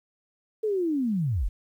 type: linear sweep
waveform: sine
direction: down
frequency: 445.2 to 30.87 Hz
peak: -23 dBFS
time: 0.63-1.49 s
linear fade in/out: 10 ms
effects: 10-bit